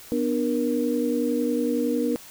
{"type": "tone cluster", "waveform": "sine", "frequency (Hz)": [247.2, 298.1, 472.6], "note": ["B3", "D4", "A#4"], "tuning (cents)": [2, 26, 24], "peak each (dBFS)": [-25, -26, -26], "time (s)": [0.12, 2.16], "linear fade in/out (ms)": 0, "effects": ["white hiss -45 dBFS RMS until 2.3 s"]}